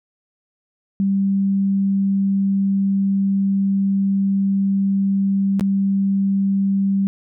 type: tone with dropouts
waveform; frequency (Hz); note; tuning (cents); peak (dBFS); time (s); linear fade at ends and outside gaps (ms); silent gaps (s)
sine; 196; G3; 0; -15; 1-7.07; 0; 5.596-5.609
effects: none